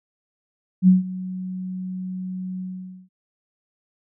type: tone with ADSR envelope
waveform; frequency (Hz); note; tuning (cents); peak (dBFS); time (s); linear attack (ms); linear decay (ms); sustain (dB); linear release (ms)
sine; 185; F#3; 0; -8; 0.82-3.09; 57; 150; -19; 490
effects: none